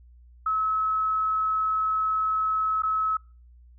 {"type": "tone with dropouts", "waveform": "sine", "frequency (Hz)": 1291, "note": "E6", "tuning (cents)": -37, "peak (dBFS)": -22, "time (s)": [0.46, 3.17], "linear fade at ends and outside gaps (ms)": 5, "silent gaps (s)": [2.822, 2.833], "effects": ["noise-tail reverb RT60 0.4 s tail -26 dB re dry", "added 60 Hz sine -49 dBFS peak until 3.78 s"]}